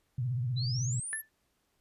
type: tone with vibrato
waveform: sine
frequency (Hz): 123.47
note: B2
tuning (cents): 0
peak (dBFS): -29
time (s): 0.18-1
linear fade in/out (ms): 5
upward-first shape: triangle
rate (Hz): 16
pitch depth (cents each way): 160
type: exponential sweep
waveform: sine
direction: up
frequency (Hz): 3881 to 11760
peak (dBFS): -36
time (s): 0.56-1.22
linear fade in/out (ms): 20
type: tone with exponential decay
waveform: sine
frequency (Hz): 1760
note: A6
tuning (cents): 0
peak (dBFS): -30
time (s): 1.13-1.29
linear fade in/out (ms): 0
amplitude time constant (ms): 34
effects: pink hiss -75 dBFS RMS until 1.8 s + resampled to 32000 Hz